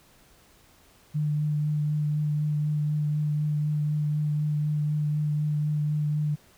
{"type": "tone with vibrato", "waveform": "sine", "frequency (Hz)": 150, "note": "D3", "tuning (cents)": 37, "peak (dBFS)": -23, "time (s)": [1.14, 6.36], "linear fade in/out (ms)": 20, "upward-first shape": "triangle", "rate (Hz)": 4, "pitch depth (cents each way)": 16, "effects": ["pink hiss -58 dBFS RMS until 6.57 s"]}